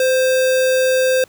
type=tone with sample-and-hold; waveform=sine; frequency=516 Hz; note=C5; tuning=24 cents flat; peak=-12 dBFS; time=0-1.24 s; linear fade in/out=2 ms; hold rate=2100 Hz; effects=pink hiss -51 dBFS RMS until 1.28 s